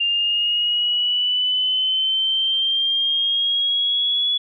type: linear sweep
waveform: sine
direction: up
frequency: 2794 to 3402 Hz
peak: -17 dBFS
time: 0-4.38 s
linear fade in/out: 10 ms
effects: none